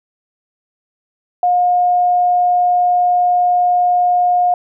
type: tone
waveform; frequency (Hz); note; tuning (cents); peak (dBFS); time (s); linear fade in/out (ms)
sine; 715; F5; +41; -10; 1.43-4.54; 2
effects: none